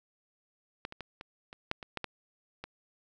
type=clicks; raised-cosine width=0.3 ms; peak=-20 / -27 / -24 / -27 / -29 / -14 / -26 / -18 / -18 / -24 dBFS; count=10; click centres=0.851 / 0.924 / 1.007 / 1.211 / 1.529 / 1.714 / 1.828 / 1.973 / 2.043 / 2.64 s; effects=none